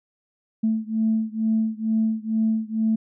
sine beating tone pair, 220 / 222.2 Hz, A3 / A3, 0 / +17 cents, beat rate 2.2 Hz, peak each -22 / -23 dBFS, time 0.63-2.96 s, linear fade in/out 10 ms, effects tanh soft clip ceiling -12 dBFS

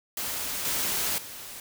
white noise with level steps, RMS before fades -32 / -28 / -41 dBFS, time 0.17-1.6 s, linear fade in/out 2 ms, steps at 0.65 / 1.18 s, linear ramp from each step 2 ms, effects none

